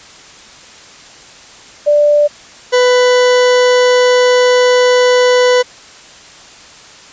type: tone pair in turn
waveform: sine / 40% pulse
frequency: 589 / 497.2 Hz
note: D5 / B4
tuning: +5 / +12 cents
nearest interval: minor third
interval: 293 cents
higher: first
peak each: -6 dBFS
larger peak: neither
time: 1.86-2.28 / 2.72-5.63 s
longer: second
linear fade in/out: 20 ms
effects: white hiss -37 dBFS RMS until 7.12 s + resampled to 16000 Hz